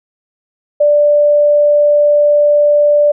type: tone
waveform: sine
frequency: 588 Hz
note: D5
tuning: 2 cents sharp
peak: -6 dBFS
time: 0.8-3.12 s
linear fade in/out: 10 ms
effects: none